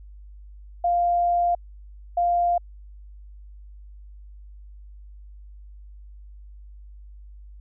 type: tone pair in turn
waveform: sine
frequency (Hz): 698 / 698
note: F5 / F5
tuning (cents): -1 / -1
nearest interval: unison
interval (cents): 0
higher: neither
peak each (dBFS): -18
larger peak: neither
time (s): 0.84-1.55 / 2.17-2.58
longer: first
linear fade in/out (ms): 5
effects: added 50 Hz sine -41 dBFS peak until 7.6 s